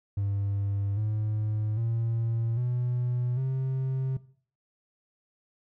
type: tone with pitch steps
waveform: triangle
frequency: 100 / 107.18 / 114.87 / 123.11 / 131.95 Hz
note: G2 / A2 / A#2 / B2 / C3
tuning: +35 / -45 / -25 / -5 / +15 cents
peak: -23 dBFS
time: 0.17-4.17 s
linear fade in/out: 5 ms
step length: 800 ms
effects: noise-tail reverb RT60 0.5 s tail -19 dB re dry + tanh soft clip ceiling -19 dBFS